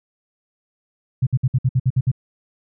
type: tone bursts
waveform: sine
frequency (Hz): 127.9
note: C3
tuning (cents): -39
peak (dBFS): -13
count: 9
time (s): 1.22-2.116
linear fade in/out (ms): 10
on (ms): 48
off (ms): 58
effects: none

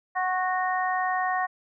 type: harmonic tone with a mistuned harmonic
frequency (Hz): 370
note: F#4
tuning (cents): 0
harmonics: 2 / 3 / 4 / 5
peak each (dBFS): -26 / -29 / -38 / -30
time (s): 0.15-1.47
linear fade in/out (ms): 20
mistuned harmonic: 3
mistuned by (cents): -17
effects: none

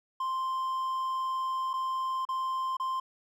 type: tone with dropouts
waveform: triangle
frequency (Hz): 1046.5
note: C6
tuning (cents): 0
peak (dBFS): -27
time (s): 0.2-3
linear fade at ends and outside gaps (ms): 5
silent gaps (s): 1.733-1.737 / 2.252-2.288 / 2.769-2.798
effects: none

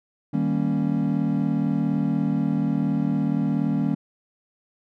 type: chord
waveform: triangle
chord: Eb dominant seventh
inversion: none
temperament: equal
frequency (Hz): 155.56 / 196 / 233.1 / 277.2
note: Eb3 / G3 / Bb3 / Db4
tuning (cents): 0 / 0 / 0 / 0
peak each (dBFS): -24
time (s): 0.33-3.95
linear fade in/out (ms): 10
effects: none

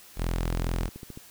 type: tone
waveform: sawtooth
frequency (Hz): 42.35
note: E1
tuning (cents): +48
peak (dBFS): -22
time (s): 0.16-0.9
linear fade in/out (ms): 50
type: click train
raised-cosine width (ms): 3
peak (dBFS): -27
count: 11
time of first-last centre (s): 0.46-1.174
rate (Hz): 14
effects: white hiss -51 dBFS RMS until 1.3 s

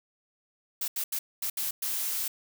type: noise bursts at uneven times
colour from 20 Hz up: blue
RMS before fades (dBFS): -31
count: 6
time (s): 0.81-0.88 / 0.96-1.04 / 1.12-1.19 / 1.42-1.5 / 1.57-1.71 / 1.82-2.28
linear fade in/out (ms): 5
effects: none

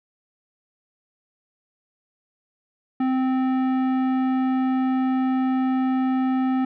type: tone with tanh clipping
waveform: sine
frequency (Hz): 260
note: C4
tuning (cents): -11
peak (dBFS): -21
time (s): 3-6.65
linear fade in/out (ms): 5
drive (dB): 14
effects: none

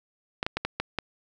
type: clicks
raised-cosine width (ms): 0.3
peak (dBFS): -11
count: 6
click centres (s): 0.429 / 0.465 / 0.57 / 0.65 / 0.8 / 0.987
effects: none

